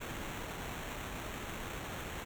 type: noise with sample-and-hold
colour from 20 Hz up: pink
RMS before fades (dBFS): -42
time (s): 0-2.25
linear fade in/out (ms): 20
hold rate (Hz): 4900
effects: none